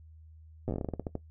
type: slowing click train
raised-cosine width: 2 ms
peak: -20 dBFS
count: 15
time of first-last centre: 0.68-1.154 s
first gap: 8 ms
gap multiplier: 1.2
effects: noise-tail reverb RT60 0.1 s tail -17 dB re dry + added 79 Hz sine -50 dBFS peak until 1.3 s